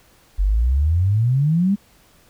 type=exponential sweep; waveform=sine; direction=up; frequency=45 to 207.7 Hz; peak=-14 dBFS; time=0.38-1.76 s; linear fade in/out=20 ms; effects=pink hiss -54 dBFS RMS until 2.29 s